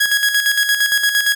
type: tone with tremolo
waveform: sawtooth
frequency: 1661.2 Hz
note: G#6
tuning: in tune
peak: -8 dBFS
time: 0-1.35 s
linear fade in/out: 10 ms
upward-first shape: square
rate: 8.7 Hz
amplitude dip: 55%
effects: none